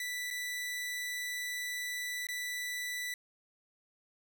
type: tone with dropouts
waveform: sawtooth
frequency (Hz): 1975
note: B6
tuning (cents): 0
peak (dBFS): -32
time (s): 0-3.14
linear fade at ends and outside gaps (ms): 2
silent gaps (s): 0.304-0.309 / 2.269-2.287
effects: none